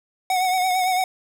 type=tone with vibrato; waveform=square; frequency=740 Hz; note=F#5; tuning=in tune; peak=-19 dBFS; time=0.3-1.04 s; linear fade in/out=2 ms; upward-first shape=triangle; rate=8.9 Hz; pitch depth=49 cents each way
type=click train; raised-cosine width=0.2 ms; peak=-26 dBFS; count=17; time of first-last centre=0.32-1.01 s; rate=23.2 Hz
effects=none